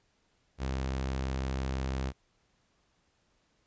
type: tone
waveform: sawtooth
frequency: 66 Hz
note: C2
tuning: 16 cents sharp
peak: -27 dBFS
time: 0.58-2.13 s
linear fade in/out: 50 ms
effects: pink hiss -72 dBFS RMS until 3.66 s + resampled to 16000 Hz